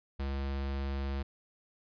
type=tone; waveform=square; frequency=68.6 Hz; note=C#2; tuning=17 cents flat; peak=-33 dBFS; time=0.19-1.23 s; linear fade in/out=10 ms; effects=resampled to 11025 Hz